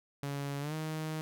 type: tone with pitch glide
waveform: sawtooth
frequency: 141.2 to 156.67 Hz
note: C#3 to D#3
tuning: +32 to +12 cents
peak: -31 dBFS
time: 0.23-1.21 s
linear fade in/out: 0 ms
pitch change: +180 cents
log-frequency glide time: 0.6-0.74 s
effects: none